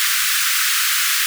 pink high-pass noise, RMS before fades -18 dBFS, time 0-1.26 s, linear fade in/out 0 ms, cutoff 1300 Hz, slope 48 dB/octave, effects none

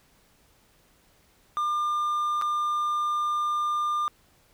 triangle tone with dropouts, 1200 Hz, D6, 37 cents sharp, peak -22 dBFS, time 1.57-4.08 s, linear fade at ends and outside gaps 0 ms, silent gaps 2.414-2.421 s, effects pink hiss -62 dBFS RMS until 4.53 s

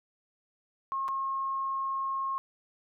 sine tone with dropouts, 1079 Hz, C#6, 47 cents flat, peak -29 dBFS, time 0.92-2.38 s, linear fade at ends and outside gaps 0 ms, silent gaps 1.081-1.086 s, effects none

